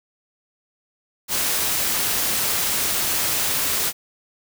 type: noise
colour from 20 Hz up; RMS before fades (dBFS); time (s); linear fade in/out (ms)
white; -22; 1.28-3.93; 50
effects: none